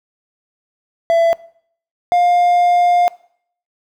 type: tone pair in turn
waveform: triangle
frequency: 669 / 706 Hz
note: E5 / F5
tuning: +25 / +19 cents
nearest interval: minor second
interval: 94 cents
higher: second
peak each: -8 dBFS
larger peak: neither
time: 1.1-1.33 / 2.12-3.08 s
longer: second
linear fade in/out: 0 ms
effects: noise-tail reverb RT60 0.6 s tail -21 dB re dry